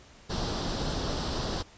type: noise with comb filter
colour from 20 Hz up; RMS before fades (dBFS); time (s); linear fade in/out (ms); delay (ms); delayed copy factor
pink; -31; 0.29-1.63; 20; 0.22; +0.65
effects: pink hiss -54 dBFS RMS until 1.77 s + resampled to 16000 Hz